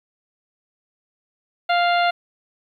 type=harmonic tone; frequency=698.5 Hz; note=F5; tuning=in tune; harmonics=1 / 2 / 3 / 4 / 5 / 6; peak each=-17 / -23 / -27 / -29 / -31 / -33 dBFS; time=1.69-2.11 s; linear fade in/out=10 ms; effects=9-bit